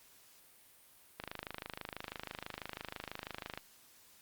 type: click train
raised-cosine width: 0.3 ms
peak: -24 dBFS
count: 63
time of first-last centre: 1.2-3.575 s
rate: 26.1 Hz
effects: white hiss -62 dBFS RMS until 4.21 s + Opus 48 kbps